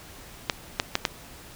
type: clicks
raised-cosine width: 0.2 ms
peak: -4 dBFS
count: 4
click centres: 0.498 / 0.799 / 0.954 / 1.052 s
effects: pink hiss -46 dBFS RMS until 1.55 s